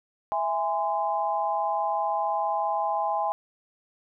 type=chord; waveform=sine; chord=E augmented; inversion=none; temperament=just; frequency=659.3 / 824.1 / 1030.1 Hz; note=E5 / G#5 / B#5; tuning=0 / -14 / -27 cents; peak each=-30 / -26 / -30 dBFS; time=0.32-3.32 s; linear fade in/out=0 ms; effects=none